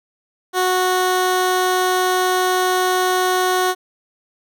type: tone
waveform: 15% pulse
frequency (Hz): 367.9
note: F#4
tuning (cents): -10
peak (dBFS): -9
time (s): 0.53-3.75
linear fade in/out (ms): 50
effects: none